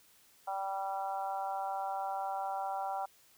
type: harmonic tone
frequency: 194.6 Hz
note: G3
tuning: 12 cents flat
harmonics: 3 / 4 / 5 / 6 / 7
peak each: -44 / -35 / -42 / -49 / -45 dBFS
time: 0.47-3.06 s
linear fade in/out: 10 ms
effects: white hiss -64 dBFS RMS until 3.37 s